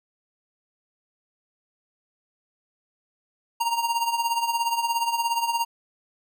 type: tone with tremolo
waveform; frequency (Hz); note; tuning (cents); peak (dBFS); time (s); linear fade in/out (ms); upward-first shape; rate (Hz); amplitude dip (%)
square; 932.3; A#5; 0; -20; 3.6-5.65; 10; triangle; 17; 75
effects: none